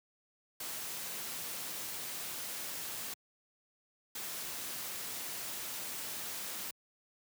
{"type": "noise bursts at uneven times", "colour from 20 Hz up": "white", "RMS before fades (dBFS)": -41, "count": 2, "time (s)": [[0.6, 3.14], [4.15, 6.71]], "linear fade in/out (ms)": 5, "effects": ["high-pass 100 Hz 12 dB/octave"]}